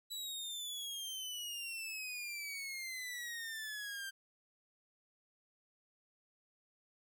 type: exponential sweep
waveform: sawtooth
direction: down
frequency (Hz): 3951 to 1568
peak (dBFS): -38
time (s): 0.1-4.11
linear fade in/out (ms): 20
effects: none